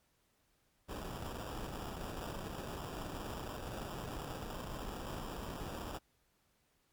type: noise with sample-and-hold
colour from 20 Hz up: pink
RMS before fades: -43 dBFS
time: 0.88-5.99 s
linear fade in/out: 20 ms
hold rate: 2100 Hz
effects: pink hiss -75 dBFS RMS until 6.92 s + MP3 96 kbps